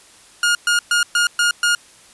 sawtooth tone bursts, 1425 Hz, F6, 34 cents sharp, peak -10 dBFS, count 6, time 0.43-1.75 s, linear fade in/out 2 ms, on 120 ms, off 120 ms, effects white hiss -47 dBFS RMS until 2.13 s + resampled to 24000 Hz

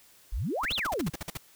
sine exponential two-way sweep, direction up then down, 36 to 4311 to 129.1 Hz, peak -28 dBFS, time 0.32-1.1 s, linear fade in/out 10 ms, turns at 0.74 s
pink noise bursts, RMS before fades -35 dBFS, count 11, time 0.63-1.374 s, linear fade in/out 5 ms, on 24 ms, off 48 ms
effects white hiss -58 dBFS RMS until 1.55 s

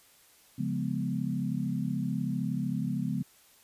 sine chord, C# dominant seventh, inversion none, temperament equal, 138.59 / 174.61 / 207.7 / 246.9 Hz, C#3 / E#3 / G#3 / B3, 0 / 0 / 0 / 0 cents, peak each -34 dBFS, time 0.58-3.23 s, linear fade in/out 10 ms, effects white hiss -60 dBFS RMS until 3.63 s + resampled to 32000 Hz

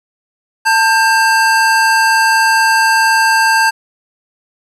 square tone pair together, 893 / 1591.1 Hz, A5 / G6, +25 / +25 cents, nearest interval minor seventh, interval 1000 cents, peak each -12 dBFS, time 0.65-3.71 s, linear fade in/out 20 ms, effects low-pass 11000 Hz 12 dB/octave + 8-bit

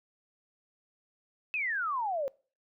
sine exponential sweep, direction down, 2637 to 523.3 Hz, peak -29 dBFS, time 1.54-2.28 s, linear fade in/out 0 ms, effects noise-tail reverb RT60 0.4 s tail -25 dB re dry

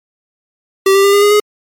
square tone with pitch steps, 387.8 / 393.7 / 399.6 / 405.7 / 411.8 / 418 Hz, G4 / G4 / G4 / G#4 / G#4 / G#4, -19 / +8 / +33 / -41 / -15 / +11 cents, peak -7 dBFS, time 0.86-1.4 s, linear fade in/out 5 ms, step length 90 ms, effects MP3 64 kbps

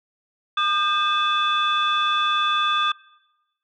sine tone cluster, 1212 / 1575 / 2595 / 3479 Hz, D#6 / G6 / E7 / A7, -46 / +8 / -28 / -20 cents, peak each -20 / -27 / -29 / -24 dBFS, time 0.57-2.92 s, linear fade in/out 5 ms, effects noise-tail reverb RT60 1.0 s tail -22 dB re dry + tanh soft clip ceiling -10 dBFS

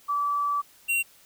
sine / square tone pair in turn, 1155 / 2747 Hz, D6 / F7, -29 / -29 cents, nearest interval octave + minor third, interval 1500 cents, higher second, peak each -23 dBFS, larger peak neither, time 0.08-0.62 / 0.88-1.03 s, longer first, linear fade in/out 20 ms, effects white hiss -56 dBFS RMS until 1.25 s

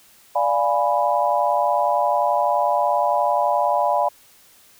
sine chord, D diminished seventh, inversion none, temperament equal, 587.3 / 698.5 / 830.6 / 987.8 Hz, D5 / F5 / Ab5 / Cb6, 0 / 0 / 0 / 0 cents, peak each -22 dBFS, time 0.35-4.09 s, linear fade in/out 10 ms, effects white hiss -52 dBFS RMS until 4.79 s

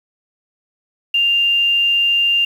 sine tone with quantisation, 2794 Hz, F7, in tune, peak -12 dBFS, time 1.14-2.45 s, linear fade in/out 5 ms, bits 7, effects none

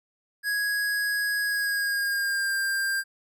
square tone with pitch glide, 1661.2 to 1591.7 Hz, G#6 to G6, 0 to +26 cents, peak -25 dBFS, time 0.43-3.04 s, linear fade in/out 50 ms, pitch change -74 cents, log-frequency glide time 1.44-2.55 s, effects none

